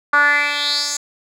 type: tone with band-pass filter sweep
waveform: 10% pulse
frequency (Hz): 290.3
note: D4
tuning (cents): -20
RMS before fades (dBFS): -17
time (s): 0.13-0.97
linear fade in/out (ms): 5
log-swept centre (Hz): 1300 to 6800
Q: 4.7
effects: none